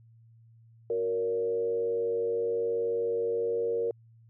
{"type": "tone with frequency modulation", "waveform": "sine", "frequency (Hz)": 466.2, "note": "A#4", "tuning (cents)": 0, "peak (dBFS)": -26, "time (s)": [0.9, 3.91], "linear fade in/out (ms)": 2, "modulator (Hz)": 99, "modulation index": 0.58, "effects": ["added 114 Hz sine -54 dBFS peak until 4.29 s"]}